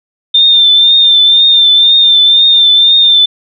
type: tone with vibrato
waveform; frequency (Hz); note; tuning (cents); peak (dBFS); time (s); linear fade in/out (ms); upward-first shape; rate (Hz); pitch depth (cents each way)
sine; 3594; A7; +36; -3; 0.34-3.26; 10; triangle; 2; 47
effects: none